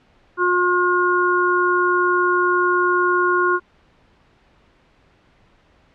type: harmonic tone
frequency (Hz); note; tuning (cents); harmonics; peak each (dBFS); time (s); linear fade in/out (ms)
357.9; F4; +42; 1 / 3 / 4; -19 / -19 / -19; 0.37-3.6; 50
effects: pink hiss -56 dBFS RMS until 5.94 s + low-pass 3000 Hz 12 dB/octave

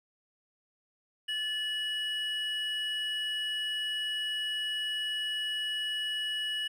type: tone pair together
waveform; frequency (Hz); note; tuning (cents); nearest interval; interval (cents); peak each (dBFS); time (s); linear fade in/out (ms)
triangle; 1736.2 / 2920; A6 / F#7; -24 / -24; major sixth; 900; -36 / -30; 1.28-6.68; 10
effects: none

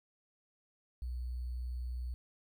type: tone with sample-and-hold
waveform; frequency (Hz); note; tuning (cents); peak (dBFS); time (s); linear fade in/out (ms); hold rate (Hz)
sine; 61.6; B1; -4; -36; 1.02-2.14; 0; 4410
effects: none

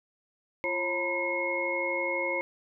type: tone cluster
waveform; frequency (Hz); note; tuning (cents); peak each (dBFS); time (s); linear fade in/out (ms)
sine; 345.5 / 540 / 915 / 987 / 2163; F4 / C#5 / A#5 / B5 / C#7; -19 / -45 / -32 / -1 / -43; -36 / -32 / -39 / -38 / -30; 0.64-2.41; 0
effects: none

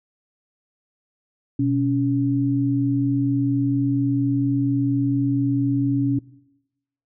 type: tone pair together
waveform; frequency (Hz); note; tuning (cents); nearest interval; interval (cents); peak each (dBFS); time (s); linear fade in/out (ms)
sine; 124.29 / 280; B2 / C#4; +11 / +18; octave + major second; 1407; -22 / -19; 1.59-6.19; 5
effects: noise-tail reverb RT60 0.9 s tail -21 dB re dry

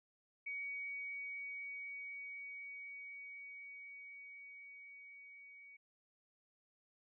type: tone with level ramp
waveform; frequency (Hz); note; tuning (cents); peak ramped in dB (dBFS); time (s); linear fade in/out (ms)
sine; 2252; C#7; +27; -40 to -55; 0.46-5.77; 10
effects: none

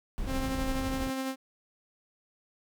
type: noise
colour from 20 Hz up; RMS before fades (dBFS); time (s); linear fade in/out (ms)
brown; -34; 0.18-1.1; 0
type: tone with tremolo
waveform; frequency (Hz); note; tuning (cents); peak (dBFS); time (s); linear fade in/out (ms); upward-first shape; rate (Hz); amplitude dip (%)
sawtooth; 264.5; C4; +19; -26; 0.26-1.36; 50; sine; 12; 30
effects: none

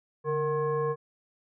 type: tone with frequency modulation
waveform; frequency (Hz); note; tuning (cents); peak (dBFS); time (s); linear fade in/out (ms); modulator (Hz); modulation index
sine; 463.5; A#4; -10; -25; 0.24-0.96; 50; 609; 0.89
effects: none

